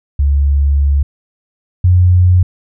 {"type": "tone pair in turn", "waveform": "sine", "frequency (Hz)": [70.6, 90.11], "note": ["C#2", "F#2"], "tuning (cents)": [32, -45], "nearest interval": "major third", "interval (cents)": 423, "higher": "second", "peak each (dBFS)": [-8, -5], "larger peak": "second", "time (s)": [[0.19, 1.03], [1.84, 2.43]], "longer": "first", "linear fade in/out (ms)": 5, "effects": []}